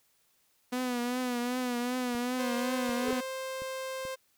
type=tone with vibrato; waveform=sawtooth; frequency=246.9 Hz; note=B3; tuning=in tune; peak=-26 dBFS; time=0.72-3.21 s; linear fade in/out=10 ms; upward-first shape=triangle; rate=2.6 Hz; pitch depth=60 cents each way
type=clicks; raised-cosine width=3 ms; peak=-34 dBFS; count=6; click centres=2.15 / 2.893 / 3.084 / 3.129 / 3.62 / 4.052 s
type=tone; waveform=sawtooth; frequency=525 Hz; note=C5; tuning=6 cents sharp; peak=-31 dBFS; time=2.38-4.16 s; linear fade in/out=20 ms
type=tone with exponential growth; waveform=triangle; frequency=439.1 Hz; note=A4; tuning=4 cents flat; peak=-25 dBFS; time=2.93-3.11 s; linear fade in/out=2 ms; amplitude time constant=37 ms
effects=white hiss -70 dBFS RMS until 4.37 s